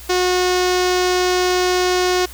sawtooth tone with low-pass filter, 363.4 Hz, F#4, 31 cents flat, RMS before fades -17 dBFS, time 0.09-2.26 s, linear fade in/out 10 ms, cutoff 5800 Hz, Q 2, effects added 60 Hz sine -37 dBFS peak until 2.33 s + white hiss -39 dBFS RMS until 2.33 s

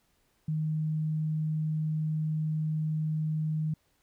sine tone, 155.56 Hz, D#3, in tune, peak -27 dBFS, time 0.48-3.74 s, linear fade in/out 5 ms, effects pink hiss -71 dBFS RMS until 4.02 s

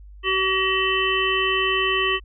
harmonic tone, 380 Hz, F#4, 46 cents sharp, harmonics 1 / 3 / 5 / 7 / 8, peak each -25 / -25 / -25 / -25 / -25 dBFS, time 0.23-2.2 s, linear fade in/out 50 ms, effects added 50 Hz sine -40 dBFS peak until 2.24 s

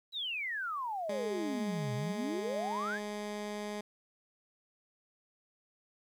sine exponential two-way sweep, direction down then up, 4008 to 120.5 to 1823 Hz, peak -34 dBFS, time 0.12-3 s, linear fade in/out 50 ms, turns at 1.94 s
15% pulse tone, 208.4 Hz, G#3, 6 cents sharp, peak -31 dBFS, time 1.09-3.81 s, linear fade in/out 5 ms
effects low-pass 10000 Hz 12 dB/octave + 11-bit

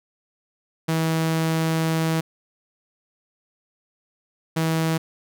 sawtooth tone bursts at uneven times, 161.6 Hz, E3, 34 cents flat, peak -16 dBFS, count 2, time 0.88-2.21 / 4.56-4.98 s, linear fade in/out 10 ms, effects none

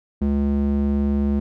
square tone with band-pass filter, 70.3 Hz, C#2, 25 cents sharp, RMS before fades -20 dBFS, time 0.21-1.4 s, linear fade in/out 10 ms, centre 200 Hz, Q 1.7, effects none

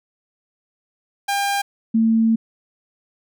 sawtooth / sine tone pair in turn, 801 / 224.8 Hz, G5 / A3, +37 / +37 cents, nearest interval octave + minor seventh, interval 2200 cents, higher first, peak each -15 / -13 dBFS, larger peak second, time 1.28-1.62 / 1.94-2.36 s, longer second, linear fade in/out 10 ms, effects none

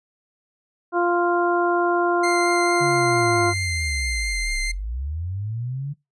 harmonic tone, 348.8 Hz, F4, 2 cents flat, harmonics 1 / 2 / 3 / 4, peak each -20 / -23 / -25 / -26 dBFS, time 0.92-3.54 s, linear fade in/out 50 ms
sawtooth tone with vibrato, 2093 Hz, C7, in tune, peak -21 dBFS, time 2.23-4.72 s, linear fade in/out 10 ms, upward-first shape triangle, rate 4.5 Hz, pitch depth 9 cents each way
sine linear two-way sweep, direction down then up, 146.6 to 30.92 to 146.6 Hz, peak -25 dBFS, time 2.8-5.94 s, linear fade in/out 20 ms, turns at 4.59 s
effects noise-tail reverb RT60 0.2 s tail -22 dB re dry + resampled to 24000 Hz

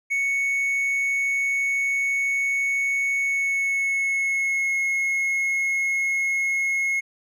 triangle tone with pitch glide, 2217 to 2169 Hz, C#7 to C#7, 0 to -38 cents, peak -19 dBFS, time 0.1-7.01 s, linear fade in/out 20 ms, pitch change -38 cents, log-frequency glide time 3.19-4.76 s, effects none

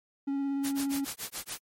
triangle tone with vibrato, 277.2 Hz, C#4, in tune, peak -26 dBFS, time 0.27-1.05 s, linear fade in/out 10 ms, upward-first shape sine, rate 17 Hz, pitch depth 13 cents each way
white noise with tremolo, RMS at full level -35 dBFS, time 0.63-1.59 s, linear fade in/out 20 ms, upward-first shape sine, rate 7 Hz, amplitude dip 100%
effects MP3 64 kbps

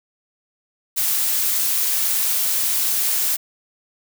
blue noise, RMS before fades -20 dBFS, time 0.96-3.37 s, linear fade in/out 20 ms, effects none

